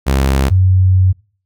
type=tone pair in turn; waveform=sawtooth / sine; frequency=67.4 / 93.28 Hz; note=C#2 / F#2; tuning=-48 / +15 cents; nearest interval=tritone; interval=563 cents; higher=second; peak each=-7 dBFS; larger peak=neither; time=0.06-0.5 / 0.5-1.13 s; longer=second; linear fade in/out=20 ms; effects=noise-tail reverb RT60 0.4 s tail -23 dB re dry